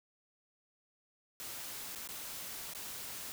white noise with dropouts, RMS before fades -44 dBFS, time 1.4-3.32 s, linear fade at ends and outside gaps 0 ms, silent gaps 1.95-1.958 / 2.075-2.089 / 2.735-2.749 s, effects none

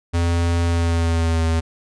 square tone with pitch glide, 85.2 to 81.63 Hz, F2 to E2, -42 to -16 cents, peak -17 dBFS, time 0.13-1.61 s, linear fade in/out 20 ms, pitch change -74 cents, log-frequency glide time 0.65-1.46 s, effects resampled to 22050 Hz

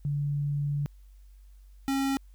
sine / square tone pair in turn, 144.1 / 272 Hz, D3 / C#4, -33 / -33 cents, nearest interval major seventh, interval 1100 cents, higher second, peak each -26 / -26 dBFS, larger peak neither, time 0.05-0.86 / 1.88-2.17 s, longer first, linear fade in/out 0 ms, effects added 48 Hz sine -49 dBFS peak until 2.34 s + white hiss -71 dBFS RMS until 2.34 s

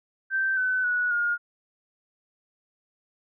sine tone with pitch steps, 1558 / 1511.9 / 1467.2 / 1423.7 Hz, G6 / F#6 / F#6 / F6, -11 / +37 / -15 / +33 cents, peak -22 dBFS, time 0.3-1.38 s, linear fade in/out 50 ms, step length 270 ms, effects none

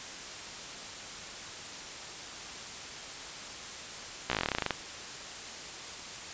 slowing click train, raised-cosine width 0.3 ms, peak -12 dBFS, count 16, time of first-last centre 4.3-4.707 s, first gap 15 ms, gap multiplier 1.08, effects white hiss -42 dBFS RMS until 6.33 s + resampled to 16000 Hz

